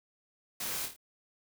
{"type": "noise with echo", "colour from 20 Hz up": "white", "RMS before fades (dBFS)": -37, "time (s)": [0.6, 0.86], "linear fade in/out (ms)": 5, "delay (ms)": 26, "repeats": 4, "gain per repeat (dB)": -5, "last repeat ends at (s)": 0.964, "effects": []}